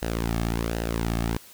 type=tone with flanger; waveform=sawtooth; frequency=56.9 Hz; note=A#1; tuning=41 cents flat; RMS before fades=-27 dBFS; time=0.02-1.37 s; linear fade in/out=0 ms; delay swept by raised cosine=0.87 to 2.07 ms; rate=1.3 Hz; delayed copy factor=-0.6; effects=white hiss -49 dBFS RMS until 1.53 s